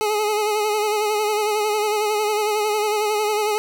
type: tone with vibrato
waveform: 25% pulse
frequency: 422.9 Hz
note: G#4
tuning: 31 cents sharp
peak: -15 dBFS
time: 0.01-3.58 s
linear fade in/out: 0 ms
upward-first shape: sine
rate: 11 Hz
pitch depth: 41 cents each way
effects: none